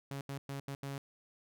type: tone bursts at uneven times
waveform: sawtooth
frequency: 138.59 Hz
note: C#3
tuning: in tune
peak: -35 dBFS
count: 5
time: 0.11-0.21 / 0.29-0.38 / 0.49-0.6 / 0.68-0.75 / 0.83-0.98 s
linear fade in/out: 2 ms
effects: none